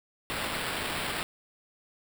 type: noise with sample-and-hold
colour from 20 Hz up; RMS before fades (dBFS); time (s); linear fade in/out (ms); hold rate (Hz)
blue; -33; 0.3-1.23; 0; 6300
effects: none